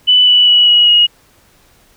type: tone with pitch steps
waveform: sine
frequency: 2987 / 2961 / 2936 / 2910 / 2885 Hz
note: F#7 / F#7 / F#7 / F#7 / F#7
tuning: +16 / +1 / -14 / -29 / -44 cents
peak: -5 dBFS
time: 0.07-1.07 s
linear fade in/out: 20 ms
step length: 200 ms
effects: pink hiss -50 dBFS RMS until 1.96 s